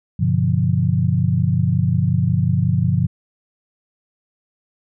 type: chord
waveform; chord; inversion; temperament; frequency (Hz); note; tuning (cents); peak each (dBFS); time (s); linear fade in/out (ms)
sine; G dominant seventh; none; equal with one note detuned; 98 / 123.47 / 143.48 / 174.61; G2 / B2 / D3 / F3; 0 / 0 / -40 / 0; -20; 0.19-3.07; 10
effects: none